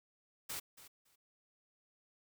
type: noise with echo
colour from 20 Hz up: white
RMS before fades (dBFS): -42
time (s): 0.49-0.6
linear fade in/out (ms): 10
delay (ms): 280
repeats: 2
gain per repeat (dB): -15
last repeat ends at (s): 1.16
effects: none